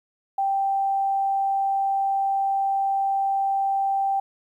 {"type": "tone", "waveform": "sine", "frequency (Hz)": 784, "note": "G5", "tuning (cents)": 0, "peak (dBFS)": -20, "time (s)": [0.38, 4.2], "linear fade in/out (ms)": 5, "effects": ["10-bit"]}